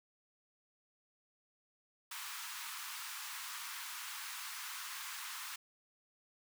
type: high-pass noise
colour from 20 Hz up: pink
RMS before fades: -45 dBFS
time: 2.11-5.56 s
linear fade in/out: 5 ms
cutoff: 970 Hz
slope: 48 dB/octave
effects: none